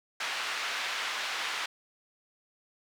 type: band-pass noise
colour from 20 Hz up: pink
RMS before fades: -34 dBFS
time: 0.2-1.66 s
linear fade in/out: 5 ms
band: 1300 to 3900 Hz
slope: 12 dB/octave
effects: none